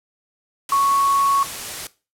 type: tone in noise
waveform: sine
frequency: 1108.7 Hz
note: C#6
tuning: in tune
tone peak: -14 dBFS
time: 0.72-1.43 s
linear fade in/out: 2 ms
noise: white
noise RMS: -30 dBFS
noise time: 0.69-1.87 s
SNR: +13 dB
effects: noise-tail reverb RT60 0.3 s tail -18 dB re dry + low-pass 12000 Hz 12 dB/octave